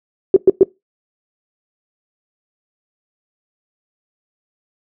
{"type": "tone bursts", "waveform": "sine", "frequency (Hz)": 380, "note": "F#4", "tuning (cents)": 46, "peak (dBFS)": -3, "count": 3, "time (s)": [0.34, 0.632], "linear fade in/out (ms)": 2, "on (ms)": 24, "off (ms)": 110, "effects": ["noise-tail reverb RT60 0.2 s tail -22 dB re dry"]}